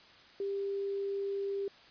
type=tone; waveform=sine; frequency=396.8 Hz; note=G4; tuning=21 cents sharp; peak=-32 dBFS; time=0.4-1.68 s; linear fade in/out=2 ms; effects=white hiss -57 dBFS RMS until 1.9 s + resampled to 11025 Hz